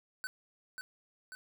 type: tone with echo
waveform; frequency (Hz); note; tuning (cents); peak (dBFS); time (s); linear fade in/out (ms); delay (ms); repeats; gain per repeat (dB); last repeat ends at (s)
square; 1514; F#6; +39; -37; 0.24-0.27; 0; 540; 2; -4; 1.35
effects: none